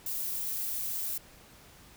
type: noise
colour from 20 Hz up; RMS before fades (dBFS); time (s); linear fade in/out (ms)
violet; -34; 0.06-1.18; 5
effects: pink hiss -55 dBFS RMS until 1.96 s